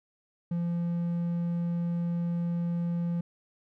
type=tone; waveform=triangle; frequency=171.6 Hz; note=F3; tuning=30 cents flat; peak=-25 dBFS; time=0.51-3.21 s; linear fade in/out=5 ms; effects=none